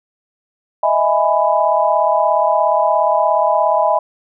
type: chord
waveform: sine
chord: E major seventh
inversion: third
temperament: equal with one note detuned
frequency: 622.3 / 659.3 / 830.6 / 994.6 Hz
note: D#5 / E5 / G#5 / B5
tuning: 0 / 0 / 0 / +12 cents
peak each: -17 dBFS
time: 0.83-3.99 s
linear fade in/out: 5 ms
effects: none